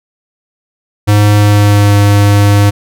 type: tone with pitch glide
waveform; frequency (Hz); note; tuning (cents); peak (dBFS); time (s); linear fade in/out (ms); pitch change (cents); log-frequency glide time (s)
square; 103.83 to 101.93; G#2 to G#2; 0 to -32; -5; 1.07-2.71; 20; -32; 1.36-1.95
effects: none